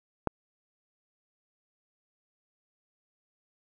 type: click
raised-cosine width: 1 ms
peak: -12 dBFS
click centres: 0.273 s
effects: none